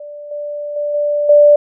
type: tone with level steps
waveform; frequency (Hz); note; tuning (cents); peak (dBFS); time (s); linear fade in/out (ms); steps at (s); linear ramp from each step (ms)
sine; 587.3; D5; 0; -28 / -21 / -16 / -13 / -4; 0-1.56; 5; 0.31 / 0.76 / 0.94 / 1.29; 5
effects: none